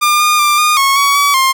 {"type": "tone with pitch steps", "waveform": "sawtooth", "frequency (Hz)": [1202, 1215, 1188, 1219, 1095, 1124, 1140, 1060], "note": ["D6", "D#6", "D6", "D#6", "C#6", "C#6", "C#6", "C6"], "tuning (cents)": [40, -42, 20, -36, -22, 24, 48, 22], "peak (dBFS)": -5, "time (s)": [0.01, 1.53], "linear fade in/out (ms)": 20, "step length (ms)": 190, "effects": []}